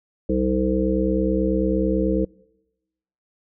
harmonic tone with a mistuned harmonic, 63.8 Hz, C2, 43 cents flat, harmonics 1 / 3 / 5 / 7 / 8, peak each -26 / -24 / -23 / -25 / -26 dBFS, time 0.29-2.25 s, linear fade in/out 5 ms, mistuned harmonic 8, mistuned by +18 cents, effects noise-tail reverb RT60 1.0 s tail -25 dB re dry

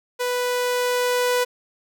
sawtooth tone with level ramp, 493.9 Hz, B4, in tune, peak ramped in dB -18 to -14 dBFS, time 0.19-1.45 s, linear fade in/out 20 ms, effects none

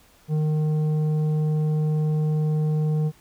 sine tone with tanh clipping, 153.7 Hz, D#3, 21 cents flat, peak -21 dBFS, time 0.28-3.12 s, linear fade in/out 50 ms, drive 8 dB, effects pink hiss -56 dBFS RMS until 3.2 s

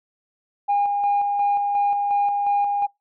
sine tone with tremolo, 812 Hz, G#5, 39 cents flat, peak -15 dBFS, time 0.68-2.87 s, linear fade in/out 20 ms, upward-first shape square, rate 2.8 Hz, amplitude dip 35%, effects noise-tail reverb RT60 0.2 s tail -26 dB re dry + tanh soft clip ceiling -14 dBFS

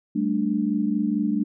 sine chord, G suspended second, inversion none, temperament just, 196 / 220.5 / 294 Hz, G3 / A3 / D4, 0 / +4 / +2 cents, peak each -26 / -24 / -25 dBFS, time 0.15-1.44 s, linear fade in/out 10 ms, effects none

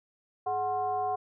sine tone with frequency modulation, 740 Hz, F#5, in tune, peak -27 dBFS, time 0.46-1.16 s, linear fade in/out 10 ms, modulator 319 Hz, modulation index 0.7, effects none

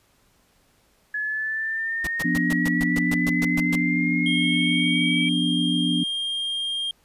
sine linear sweep, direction up, 1699 to 2305 Hz, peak -24 dBFS, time 1.14-5.29 s, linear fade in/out 5 ms
pink noise bursts, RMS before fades -30 dBFS, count 12, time 2.04-3.756 s, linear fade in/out 5 ms, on 33 ms, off 120 ms
sine chord, B diminished, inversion second, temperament equal, 174.61 / 246.9 / 293.7 Hz, F3 / B3 / D4, 0 / 0 / 0 cents, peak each -25 dBFS, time 2.24-6.04 s, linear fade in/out 10 ms
triangle tone, 3213 Hz, G7, 42 cents sharp, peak -23 dBFS, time 4.26-6.91 s, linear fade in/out 2 ms
effects pink hiss -62 dBFS RMS until 7.04 s + resampled to 32000 Hz

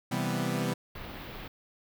sawtooth chord, C major seventh, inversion none, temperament equal, 130.81 / 164.81 / 196 / 246.9 Hz, C3 / E3 / G3 / B3, 0 / 0 / 0 / 0 cents, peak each -30 dBFS, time 0.11-0.74 s, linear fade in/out 10 ms
pink band-stop noise, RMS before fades -42 dBFS, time 0.95-1.48 s, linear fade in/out 5 ms, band 3900 to 16000 Hz, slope 24 dB/octave
effects none

